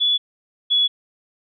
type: tone pair in turn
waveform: sine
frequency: 3425 / 3390 Hz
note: A7 / G#7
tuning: -47 / +35 cents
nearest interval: unison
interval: 18 cents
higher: first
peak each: -15 / -14 dBFS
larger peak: second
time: 0-0.18 / 0.7-0.88 s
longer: neither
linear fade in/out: 20 ms
effects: none